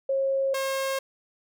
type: tone pair in turn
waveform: sine / sawtooth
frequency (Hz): 541 / 537.6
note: C#5 / C5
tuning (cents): -42 / +47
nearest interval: unison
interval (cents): 11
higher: first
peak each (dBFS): -22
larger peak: neither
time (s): 0.09-0.54 / 0.54-0.99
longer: neither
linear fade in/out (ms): 5
effects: none